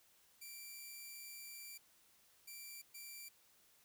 5% pulse tone bursts at uneven times, 2349 Hz, D7, in tune, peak -40 dBFS, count 3, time 0.41-1.78 / 2.47-2.82 / 2.94-3.29 s, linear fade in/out 10 ms, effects white hiss -70 dBFS RMS until 3.84 s

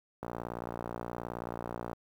click train, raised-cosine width 1 ms, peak -23 dBFS, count 101, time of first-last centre 0.23-1.931 s, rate 58.8 Hz, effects high-pass 60 Hz 12 dB/octave + 9-bit

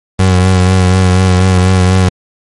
30% pulse tone with vibrato, 92.5 Hz, F#2, in tune, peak -3 dBFS, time 0.19-2.09 s, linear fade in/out 5 ms, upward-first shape sine, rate 4.1 Hz, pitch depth 31 cents each way, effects MP3 48 kbps

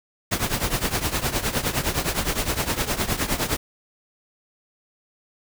pink noise with tremolo, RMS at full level -21 dBFS, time 0.31-3.57 s, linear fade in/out 10 ms, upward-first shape triangle, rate 9.7 Hz, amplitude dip 85%, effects none

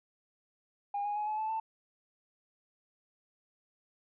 sine tone with pitch steps, 811 / 825.7 / 840.6 / 855.8 / 871.2 / 887 Hz, G#5 / G#5 / G#5 / A5 / A5 / A5, -41 / -10 / +21 / -48 / -17 / +14 cents, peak -30 dBFS, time 0.94-1.6 s, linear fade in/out 5 ms, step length 110 ms, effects tanh soft clip ceiling -28 dBFS

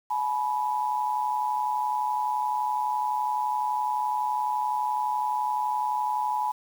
sine tone pair together, 851 / 982.8 Hz, G#5 / B5, +42 / -9 cents, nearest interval major second, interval 249 cents, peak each -27 dBFS, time 0.1-6.52 s, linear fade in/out 10 ms, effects 8-bit

